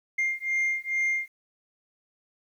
sine beating tone pair, 2110 / 2112.3 Hz, C7 / C7, +14 / +16 cents, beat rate 2.3 Hz, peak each -26 dBFS, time 0.18-1.28 s, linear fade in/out 10 ms, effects tanh soft clip ceiling -21 dBFS + 10-bit

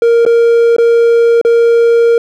triangle tone with dropouts, 466.2 Hz, A#4, in tune, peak -3 dBFS, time 0.02-2.18 s, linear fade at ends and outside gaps 2 ms, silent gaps 0.252-0.263 / 0.765-0.783 / 1.414-1.449 s, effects none

